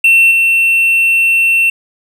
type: tone with level steps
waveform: triangle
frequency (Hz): 2700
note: E7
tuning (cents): +41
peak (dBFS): -3 / -6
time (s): 0.04-1.7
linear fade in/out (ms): 5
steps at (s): 0.31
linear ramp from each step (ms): 2
effects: none